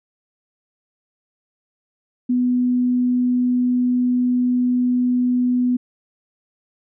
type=tone; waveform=sine; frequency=248.1 Hz; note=B3; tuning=8 cents sharp; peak=-15 dBFS; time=2.29-5.77 s; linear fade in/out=10 ms; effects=none